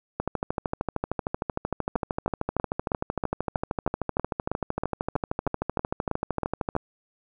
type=two click trains; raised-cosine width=1 ms; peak=-12 / -12 dBFS; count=16 / 87; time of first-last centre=1.96-6.752 / 0.2-6.765 s; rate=3.13 / 13.1 Hz; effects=none